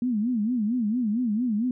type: tone with vibrato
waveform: sine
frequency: 228.5 Hz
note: A#3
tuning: 34 cents flat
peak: -22 dBFS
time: 0.02-1.71 s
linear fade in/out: 2 ms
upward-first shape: sine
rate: 4.4 Hz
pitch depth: 190 cents each way
effects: none